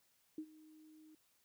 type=tone with ADSR envelope; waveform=sine; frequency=311.1 Hz; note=D#4; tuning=in tune; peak=-39 dBFS; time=0.38-1.15 s; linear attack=3 ms; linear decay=68 ms; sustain=-19 dB; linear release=3 ms; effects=white hiss -75 dBFS RMS until 1.44 s